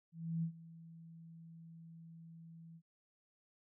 sine tone with ADSR envelope, 164.81 Hz, E3, in tune, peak -33 dBFS, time 0.12-2.82 s, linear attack 310 ms, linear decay 87 ms, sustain -19 dB, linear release 62 ms, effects none

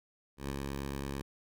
10% pulse tone with ADSR envelope, 69.1 Hz, C#2, 5 cents flat, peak -25 dBFS, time 0.37-1.22 s, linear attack 130 ms, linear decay 4 ms, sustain -3 dB, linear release 12 ms, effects none

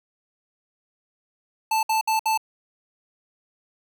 square tone bursts, 880 Hz, A5, in tune, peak -20 dBFS, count 4, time 1.71-2.376 s, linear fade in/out 5 ms, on 120 ms, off 62 ms, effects none

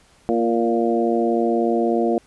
harmonic tone with a mistuned harmonic, 116.54 Hz, A#2, in tune, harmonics 2 / 3 / 4 / 5 / 6, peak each -22 / -21 / -23 / -27 / -24 dBFS, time 0.29-2.18 s, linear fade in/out 0 ms, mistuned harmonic 3, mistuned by -18 cents, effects pink hiss -55 dBFS RMS until 2.26 s + resampled to 24000 Hz

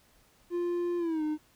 triangle tone with pitch glide, 349.2 to 305.8 Hz, F4 to D#4, 0 to -30 cents, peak -26 dBFS, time 0.5-1.38 s, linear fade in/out 50 ms, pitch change -230 cents, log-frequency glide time 0.98-1.23 s, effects pink hiss -64 dBFS RMS until 1.55 s

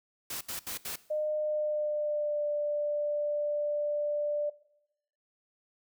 white noise bursts, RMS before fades -37 dBFS, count 4, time 0.3-0.959 s, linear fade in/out 5 ms, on 110 ms, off 73 ms
sine tone with pitch glide, 609 to 590 Hz, D#5 to D5, -37 to +8 cents, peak -28 dBFS, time 1.1-4.5 s, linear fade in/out 10 ms, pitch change -55 cents, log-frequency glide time 1.36-2.47 s
effects noise-tail reverb RT60 0.8 s tail -19 dB re dry

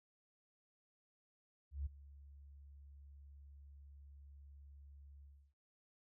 sine tone with ADSR envelope, 70.4 Hz, C#2, 27 cents sharp, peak -36 dBFS, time 1.71-5.54 s, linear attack 150 ms, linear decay 13 ms, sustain -19 dB, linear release 310 ms, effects none

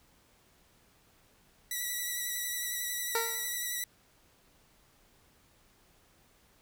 5% pulse tone with vibrato, 1952 Hz, B6, 21 cents flat, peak -23 dBFS, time 1.71-3.84 s, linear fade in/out 2 ms, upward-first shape triangle, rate 11 Hz, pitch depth 31 cents each way
15% pulse tone with exponential decay, 459 Hz, A#4, 27 cents flat, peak -20 dBFS, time 3.15-3.55 s, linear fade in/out 2 ms, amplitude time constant 86 ms
effects pink hiss -65 dBFS RMS until 6.61 s

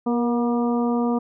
harmonic tone with a mistuned harmonic, 239.6 Hz, A#3, 48 cents sharp, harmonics 1 / 2 / 3 / 4 / 5, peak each -20 / -26 / -30 / -32 / -34 dBFS, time 0.06-1.19 s, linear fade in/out 10 ms, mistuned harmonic 2, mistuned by -22 cents, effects none

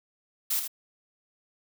blue noise with echo, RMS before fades -27 dBFS, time 0.5-0.6 s, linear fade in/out 10 ms, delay 79 ms, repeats 1, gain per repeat -7 dB, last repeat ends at 0.679 s, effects none

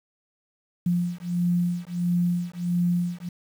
sine beating tone pair, 174.61 / 176.11 Hz, F3 / F3, 0 / +15 cents, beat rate 1.5 Hz, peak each -25 dBFS, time 0.86-3.29 s, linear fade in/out 5 ms, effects 8-bit

